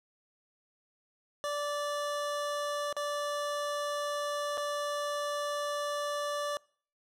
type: tone with dropouts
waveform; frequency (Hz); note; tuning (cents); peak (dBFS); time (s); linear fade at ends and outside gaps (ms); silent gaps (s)
25% pulse; 583; D5; -13; -28; 1.44-6.57; 0; 2.927-2.966 / 4.573-4.578
effects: noise-tail reverb RT60 0.5 s tail -25 dB re dry + low-pass 11000 Hz 12 dB/octave